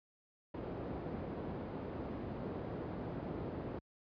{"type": "low-pass noise", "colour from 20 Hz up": "white", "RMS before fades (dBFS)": -42, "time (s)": [0.54, 3.79], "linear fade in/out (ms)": 5, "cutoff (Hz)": 430, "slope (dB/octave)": 12, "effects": ["high-pass 60 Hz 12 dB/octave", "resampled to 11025 Hz"]}